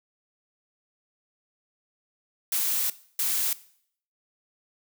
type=noise bursts at uneven times; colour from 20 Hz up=blue; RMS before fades=-26 dBFS; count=2; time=2.52-2.9 / 3.19-3.53 s; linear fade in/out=2 ms; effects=noise-tail reverb RT60 0.6 s tail -18 dB re dry